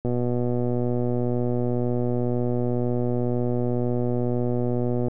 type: click train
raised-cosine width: 2 ms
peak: -13 dBFS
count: 615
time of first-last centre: 0.05-5.083 s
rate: 122 Hz
effects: none